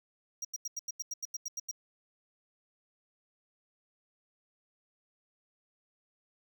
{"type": "tone bursts", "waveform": "square", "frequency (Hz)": 5720, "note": "F8", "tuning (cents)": 41, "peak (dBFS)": -35, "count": 12, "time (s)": [0.42, 1.713], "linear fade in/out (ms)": 5, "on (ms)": 28, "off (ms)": 87, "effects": ["12-bit"]}